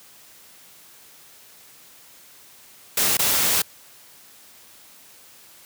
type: noise with dropouts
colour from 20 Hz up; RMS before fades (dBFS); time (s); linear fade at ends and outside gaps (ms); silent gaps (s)
white; -20; 2.97-3.62; 5; 3.171-3.19
effects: white hiss -49 dBFS RMS until 5.65 s + high-pass 80 Hz 12 dB/octave